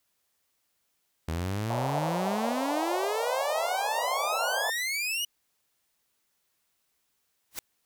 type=exponential sweep; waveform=sawtooth; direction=up; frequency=78.3 to 2960 Hz; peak=-25 dBFS; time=1.28-5.25 s; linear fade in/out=5 ms
type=band-pass noise; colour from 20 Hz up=pink; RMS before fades=-32 dBFS; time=1.7-4.7 s; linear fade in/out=0 ms; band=540 to 990 Hz; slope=48 dB/octave
type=noise with exponential growth; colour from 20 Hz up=white; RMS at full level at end=-30 dBFS; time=7.51-7.59 s; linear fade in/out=2 ms; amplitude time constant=16 ms
effects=white hiss -75 dBFS RMS until 7.85 s